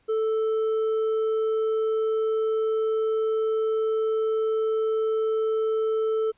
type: tone with hard clipping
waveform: sine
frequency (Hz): 440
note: A4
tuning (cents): 0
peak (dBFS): -23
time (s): 0.08-6.32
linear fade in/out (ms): 20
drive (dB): 4
effects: pink hiss -66 dBFS RMS until 6.37 s + resampled to 8000 Hz